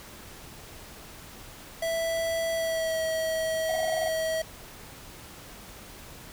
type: tone with pitch glide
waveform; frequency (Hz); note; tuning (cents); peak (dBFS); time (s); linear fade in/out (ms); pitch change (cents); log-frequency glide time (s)
square; 659.3 to 642.8; E5 to E5; 0 to -44; -27; 1.82-4.42; 5; -44; 2.51-3.02
type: tone bursts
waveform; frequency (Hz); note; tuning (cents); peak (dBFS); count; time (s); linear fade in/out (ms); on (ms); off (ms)
triangle; 719; F#5; -50; -27; 9; 3.69-4.083; 2; 25; 21
effects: pink hiss -46 dBFS RMS until 6.32 s